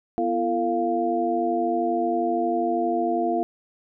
sine tone cluster, 246.9 / 339.6 / 449.3 / 697 Hz, B3 / F4 / A4 / F5, 0 / -48 / +36 / -4 cents, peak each -29 / -25 / -30 / -24 dBFS, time 0.18-3.43 s, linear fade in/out 0 ms, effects none

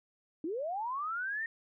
sine linear sweep, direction up, 293.7 to 1858 Hz, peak -33 dBFS, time 0.44-1.46 s, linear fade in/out 2 ms, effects none

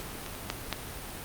clicks, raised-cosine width 0.2 ms, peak -21 / -25 / -12 / -11 dBFS, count 4, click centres 0.263 / 0.351 / 0.501 / 0.727 s, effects pink hiss -40 dBFS RMS until 1.24 s + Opus 48 kbps

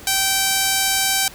sawtooth tone with band-pass filter, 776 Hz, G5, 18 cents flat, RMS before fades -19 dBFS, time 0.07-1.28 s, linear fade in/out 2 ms, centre 9100 Hz, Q 0.58, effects pink hiss -40 dBFS RMS until 1.34 s

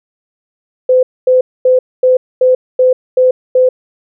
sine tone bursts, 510 Hz, C5, 44 cents flat, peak -5 dBFS, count 8, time 0.89-3.69 s, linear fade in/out 5 ms, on 140 ms, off 240 ms, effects none

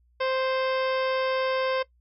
harmonic tone with a mistuned harmonic, 523 Hz, C5, 1 cent flat, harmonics 1 / 2 / 3 / 4 / 5 / 6 / 7 / 9 / 10, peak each -25 / -31 / -35 / -37 / -39 / -41 / -42 / -44 / -45 dBFS, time 0.2-1.83 s, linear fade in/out 10 ms, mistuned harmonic 9, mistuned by -32 cents, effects noise-tail reverb RT60 0.1 s tail -18 dB re dry + added 60 Hz sine -60 dBFS peak until 2 s

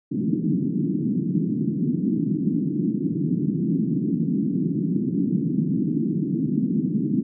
pink band-pass noise, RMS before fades -23 dBFS, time 0.11-7.23 s, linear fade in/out 10 ms, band 150 to 320 Hz, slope 48 dB/octave, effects none

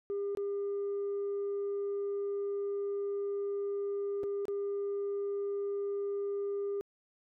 sine tone with dropouts, 402 Hz, G4, 44 cents sharp, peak -30 dBFS, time 0.1-6.81 s, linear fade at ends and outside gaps 0 ms, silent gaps 0.35-0.372 / 4.233-4.238 / 4.454-4.482 s, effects tanh soft clip ceiling -30 dBFS

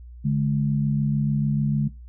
sine tone pair together, 145.2 / 212 Hz, D3 / G#3, -19 / +36 cents, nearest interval perfect fifth, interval 655 cents, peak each -20 / -24 dBFS, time 0.24-1.89 s, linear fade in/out 20 ms, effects noise-tail reverb RT60 0.2 s tail -18 dB re dry + added 60 Hz sine -39 dBFS peak until 2.08 s

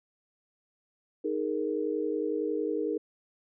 sine chord, D# suspended fourth, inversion none, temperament equal, 311.1 / 415.3 / 466.2 Hz, D#4 / G#4 / A#4, 0 / 0 / 0 cents, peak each -32 dBFS, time 1.24-2.98 s, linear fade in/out 10 ms, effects none

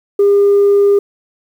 sine tone, 403.1 Hz, G4, 48 cents sharp, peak -5 dBFS, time 0.19-0.99 s, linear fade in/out 5 ms, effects tanh soft clip ceiling -4 dBFS + 7-bit

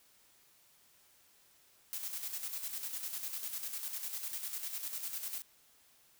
blue noise with tremolo, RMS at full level -39 dBFS, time 1.93-5.42 s, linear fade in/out 0 ms, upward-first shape square, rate 10 Hz, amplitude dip 50%, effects white hiss -66 dBFS RMS until 6.19 s

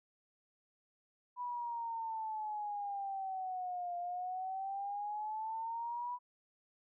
sine exponential two-way sweep, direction down then up, 987.8 to 698.5 to 987.8 Hz, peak -37 dBFS, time 1.36-6.19 s, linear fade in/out 50 ms, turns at 3.97 s, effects none

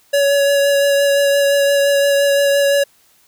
square tone with vibrato, 563 Hz, C#5, 27 cents sharp, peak -12 dBFS, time 0.13-2.84 s, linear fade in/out 10 ms, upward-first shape sine, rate 5.8 Hz, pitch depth 13 cents each way, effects white hiss -54 dBFS RMS until 3.27 s

